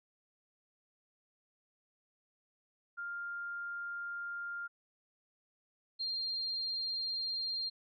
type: tone pair in turn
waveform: sine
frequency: 1400 / 4195 Hz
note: F6 / C8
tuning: +4 / +4 cents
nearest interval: octave + perfect fifth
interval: 1900 cents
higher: second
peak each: -38 / -34 dBFS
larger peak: second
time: 2.97-4.68 / 5.99-7.7 s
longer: neither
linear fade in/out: 20 ms
effects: none